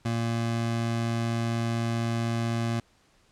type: tone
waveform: 25% pulse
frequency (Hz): 115.8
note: A#2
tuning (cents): -11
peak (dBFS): -22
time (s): 0.05-2.8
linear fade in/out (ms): 5
effects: pink hiss -63 dBFS RMS until 3.31 s + low-pass 8000 Hz 12 dB/octave